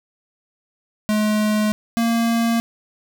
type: tone pair in turn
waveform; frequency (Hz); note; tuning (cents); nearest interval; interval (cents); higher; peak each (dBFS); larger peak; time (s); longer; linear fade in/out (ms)
square; 212.7 / 231; G#3 / A#3; +42 / -16; minor second; 142; second; -17; neither; 1.09-1.72 / 1.97-2.6; neither; 0
effects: none